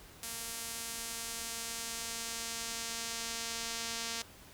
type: tone with band-pass filter sweep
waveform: sawtooth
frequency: 230 Hz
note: A#3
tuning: 23 cents flat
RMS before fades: -40 dBFS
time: 0.23-4.22 s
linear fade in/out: 2 ms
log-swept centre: 10000 to 5700 Hz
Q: 1
effects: pink hiss -55 dBFS RMS until 4.53 s